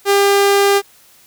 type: tone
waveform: sawtooth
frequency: 400 Hz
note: G4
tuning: 35 cents sharp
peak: -6 dBFS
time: 0.05-0.82 s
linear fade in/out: 50 ms
effects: white hiss -48 dBFS RMS until 1.26 s